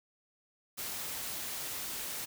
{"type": "noise", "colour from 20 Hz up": "white", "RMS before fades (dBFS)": -39, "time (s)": [0.77, 2.26], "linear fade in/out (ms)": 20, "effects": []}